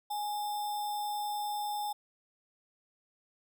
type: tone with sample-and-hold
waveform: sine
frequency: 830.6 Hz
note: G#5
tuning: in tune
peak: -32 dBFS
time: 0.1-1.93 s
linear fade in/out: 10 ms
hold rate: 4410 Hz
effects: none